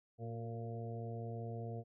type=harmonic tone with a mistuned harmonic; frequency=115.4 Hz; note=A#2; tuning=17 cents flat; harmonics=1 / 2 / 3 / 4 / 5 / 6; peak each=-42 / -50 / -54 / -48 / -55 / -51 dBFS; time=0.18-1.84 s; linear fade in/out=50 ms; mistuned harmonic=3; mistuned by=+47 cents; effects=none